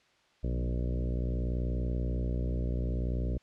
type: harmonic tone with a mistuned harmonic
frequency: 60.6 Hz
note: B1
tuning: 32 cents flat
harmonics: 1 / 2 / 3 / 4 / 5 / 6 / 7 / 8 / 9 / 10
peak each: -30 / -36 / -40 / -42 / -44 / -46 / -47 / -48 / -49 / -50 dBFS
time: 0.43-3.38 s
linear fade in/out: 10 ms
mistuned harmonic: 2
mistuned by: +37 cents
effects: white hiss -66 dBFS RMS until 3.42 s + low-pass 4000 Hz 12 dB/octave